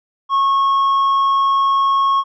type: tone with tanh clipping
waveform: sine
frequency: 1095 Hz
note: C#6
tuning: 22 cents flat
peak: -13 dBFS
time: 0.29-2.24 s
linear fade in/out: 50 ms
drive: 4 dB
effects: none